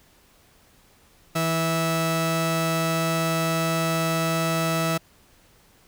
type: tone pair together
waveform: sawtooth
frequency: 163.5 / 654 Hz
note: E3 / E5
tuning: -14 / -14 cents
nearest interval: 2 octaves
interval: 2400 cents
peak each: -20 dBFS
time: 1.35-4.98 s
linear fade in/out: 10 ms
effects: pink hiss -57 dBFS RMS until 5.87 s